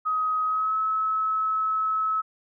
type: tone with pitch glide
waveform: sine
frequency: 1262 to 1293.7 Hz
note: D#6 to E6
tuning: +24 to -33 cents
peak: -22 dBFS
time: 0.05-2.22 s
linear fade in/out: 20 ms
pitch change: +43 cents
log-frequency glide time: 0.45-0.76 s
effects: none